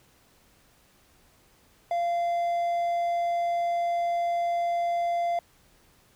triangle tone, 690 Hz, F5, 21 cents flat, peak -22 dBFS, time 1.91-5.39 s, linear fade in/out 2 ms, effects pink hiss -61 dBFS RMS until 6.15 s

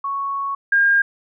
sine tone pair in turn, 1108.7 / 1612.8 Hz, C#6 / G6, 0 / +49 cents, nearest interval tritone, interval 649 cents, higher second, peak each -21 / -12 dBFS, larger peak second, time 0.04-0.55 / 0.72-1.02 s, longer first, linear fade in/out 5 ms, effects none

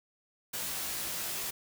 white noise with comb filter, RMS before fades -36 dBFS, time 0.53-1.51 s, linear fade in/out 10 ms, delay 18 ms, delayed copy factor +0.9, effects none

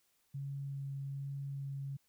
sine tone with vibrato, 138.59 Hz, C#3, in tune, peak -38 dBFS, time 0.34-1.97 s, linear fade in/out 10 ms, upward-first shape sine, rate 1.2 Hz, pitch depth 8 cents each way, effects white hiss -75 dBFS RMS until 2.08 s

